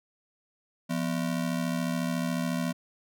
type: ring-modulated tone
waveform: square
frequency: 210 Hz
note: G#3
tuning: 19 cents sharp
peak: -25 dBFS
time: 0.89-2.73 s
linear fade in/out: 20 ms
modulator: 37 Hz
effects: none